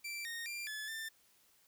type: tone with pitch steps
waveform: sawtooth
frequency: 2343 / 1852 / 2379 / 1722 / 1785 Hz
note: D7 / A#6 / D7 / A6 / A6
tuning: -5 / -12 / +22 / -38 / +24 cents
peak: -37 dBFS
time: 0.04-1.09 s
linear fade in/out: 10 ms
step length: 210 ms
effects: white hiss -69 dBFS RMS until 1.67 s